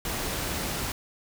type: noise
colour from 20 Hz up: pink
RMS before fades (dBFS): -31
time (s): 0.05-0.92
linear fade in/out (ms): 2
effects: none